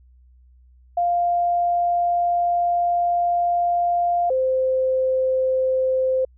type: tone pair in turn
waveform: sine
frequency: 698.5 / 520 Hz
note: F5 / C5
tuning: 0 / -11 cents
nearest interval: perfect fourth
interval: 511 cents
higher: first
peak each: -17 dBFS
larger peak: neither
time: 0.97-4.3 / 4.3-6.25 s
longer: first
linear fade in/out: 5 ms
effects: added 62 Hz sine -49 dBFS peak until 6.37 s